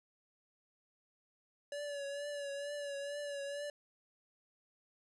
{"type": "tone with vibrato", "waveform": "square", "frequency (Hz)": 571, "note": "D5", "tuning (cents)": -49, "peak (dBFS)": -40, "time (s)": [1.72, 3.7], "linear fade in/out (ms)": 2, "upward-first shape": "triangle", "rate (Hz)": 2.2, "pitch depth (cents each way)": 45, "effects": ["resampled to 24000 Hz"]}